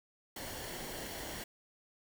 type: noise with comb filter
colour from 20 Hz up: pink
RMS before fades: -43 dBFS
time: 0.36-1.44 s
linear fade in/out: 5 ms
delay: 0.8 ms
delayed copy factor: -0.5
effects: none